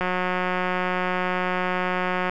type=click train; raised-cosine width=0.5 ms; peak=-10 dBFS; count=417; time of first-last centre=0.01-2.296 s; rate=182 Hz; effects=none